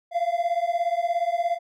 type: beating tone pair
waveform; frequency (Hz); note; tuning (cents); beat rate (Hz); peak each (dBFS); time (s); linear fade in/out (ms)
triangle; 680 / 697; F5 / F5; -46 / -4; 17; -23; 0.11-1.59; 50
effects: none